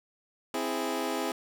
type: chord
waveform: 20% pulse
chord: C augmented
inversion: none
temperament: equal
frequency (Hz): 261.6 / 329.6 / 415.3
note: C4 / E4 / G#4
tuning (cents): 0 / 0 / 0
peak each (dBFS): -29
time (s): 0.54-1.32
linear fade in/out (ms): 2
effects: none